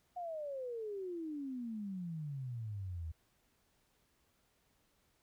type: exponential sweep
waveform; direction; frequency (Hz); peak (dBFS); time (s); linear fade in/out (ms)
sine; down; 729 to 77.4; -39; 0.16-3.12; 10
effects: pink hiss -75 dBFS RMS until 5.22 s